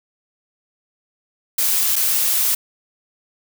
blue noise with dropouts, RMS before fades -18 dBFS, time 1.58-2.55 s, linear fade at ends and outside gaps 5 ms, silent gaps 1.958-1.962 s, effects none

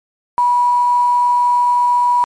sine tone with quantisation, 974 Hz, B5, 24 cents flat, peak -10 dBFS, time 0.38-2.24 s, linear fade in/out 0 ms, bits 5, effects low-pass 8000 Hz 12 dB/octave + MP3 48 kbps

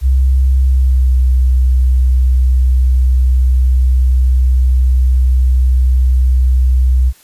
sine tone with pitch glide, 65.41 to 63.47 Hz, C2 to B1, 0 to +48 cents, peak -7 dBFS, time 0.01-7.13 s, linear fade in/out 50 ms, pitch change -52 cents, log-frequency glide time 0.61-1.15 s, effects white hiss -46 dBFS RMS until 7.23 s + resampled to 32000 Hz

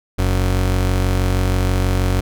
45% pulse tone pair together, 46.25 / 92.5 Hz, F#1 / F#2, 0 / 0 cents, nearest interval octave, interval 1200 cents, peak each -18 dBFS, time 0.18-2.21 s, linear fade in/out 10 ms, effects none

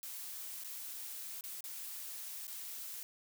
blue noise with dropouts, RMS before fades -45 dBFS, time 0.03-3.03 s, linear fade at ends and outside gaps 0 ms, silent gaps 0.637-0.645 / 1.409-1.439 / 1.607-1.641 / 2.469-2.479 s, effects none

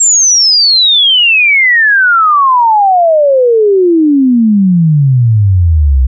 sine exponential sweep, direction down, 7560 to 61.74 Hz, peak -4 dBFS, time 0-6.07 s, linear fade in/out 10 ms, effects none

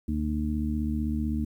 harmonic tone, 75.8 Hz, D#2, 45 cents flat, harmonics 1 / 2 / 3 / 4, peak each -29 / -38 / -29 / -34 dBFS, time 0.08-1.45 s, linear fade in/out 5 ms, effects 10-bit

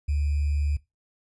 sine tone with sample-and-hold, 72.9 Hz, D2, 12 cents flat, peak -22 dBFS, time 0.08-0.77 s, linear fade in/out 10 ms, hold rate 2450 Hz, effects noise-tail reverb RT60 0.2 s tail -19 dB re dry + resampled to 24000 Hz

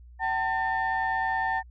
sine tone cluster, 763 / 893 / 1804 Hz, G5 / A5 / A6, -47 / +25 / +43 cents, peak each -28 dBFS, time 0.19-1.63 s, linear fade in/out 50 ms, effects tanh soft clip ceiling -18 dBFS + added 60 Hz sine -46 dBFS peak until 1.7 s

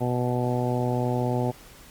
harmonic tone, 123.47 Hz, B2, in tune, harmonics 1 / 2 / 3 / 4 / 5 / 6 / 7, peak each -26 / -29 / -31 / -32 / -33 / -34 / -34 dBFS, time 0-1.52 s, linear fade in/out 20 ms, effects pink hiss -49 dBFS RMS until 1.9 s + Opus 32 kbps

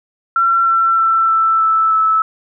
sine tone with pitch steps, 1357 / 1346.8 / 1336.8 / 1326.8 / 1316.8 / 1307 Hz, E6 / E6 / E6 / E6 / E6 / E6, +50 / +37 / +24 / +11 / -2 / -15 cents, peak -10 dBFS, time 0.36-2.22 s, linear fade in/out 2 ms, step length 310 ms, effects none

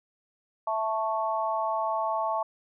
sine chord, A major, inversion second, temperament equal with one note detuned, 659.3 / 880 / 1104.9 Hz, E5 / A5 / C#6, 0 / 0 / -6 cents, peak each -30 / -29 / -31 dBFS, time 0.67-2.43 s, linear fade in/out 5 ms, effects none

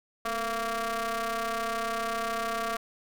sawtooth ring-modulated tone, 233.1 Hz, A#3, in tune, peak -22 dBFS, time 0.25-2.77 s, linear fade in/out 5 ms, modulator 916 Hz, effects none

